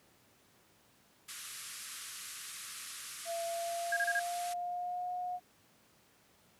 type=band-pass noise; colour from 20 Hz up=white; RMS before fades=-46 dBFS; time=1.28-4.54 s; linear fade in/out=10 ms; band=1100 to 12000 Hz; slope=96 dB/octave
type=tone with pitch glide; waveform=sine; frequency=677 to 721.4 Hz; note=E5 to F#5; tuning=+46 to -44 cents; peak=-35 dBFS; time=3.25-5.4 s; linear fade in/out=50 ms; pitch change=+110 cents; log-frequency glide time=3.45-5.1 s
type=tone bursts; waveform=sine; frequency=1630 Hz; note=G#6; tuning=33 cents flat; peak=-29 dBFS; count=4; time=3.92-4.196 s; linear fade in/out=5 ms; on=48 ms; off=28 ms
effects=pink hiss -66 dBFS RMS until 6.59 s + high-pass 100 Hz 12 dB/octave